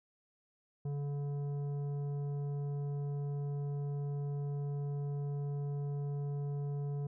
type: tone with tanh clipping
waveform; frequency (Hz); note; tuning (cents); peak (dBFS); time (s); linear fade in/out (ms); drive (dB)
sine; 143.1; D3; -45; -36; 0.85-7.07; 5; 10
effects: none